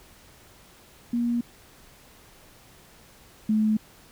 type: tone pair in turn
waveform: sine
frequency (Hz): 237.8 / 215.8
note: A#3 / A3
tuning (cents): +35 / -33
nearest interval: major second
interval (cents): 168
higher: first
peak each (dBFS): -22 / -19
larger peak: second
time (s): 1.13-1.41 / 3.49-3.77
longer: neither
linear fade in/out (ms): 5
effects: pink hiss -53 dBFS RMS until 4.11 s